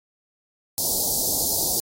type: band-stop noise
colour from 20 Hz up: white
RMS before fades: -23 dBFS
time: 0.78-1.8 s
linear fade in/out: 0 ms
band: 850 to 4200 Hz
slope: 48 dB/octave
effects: AAC 48 kbps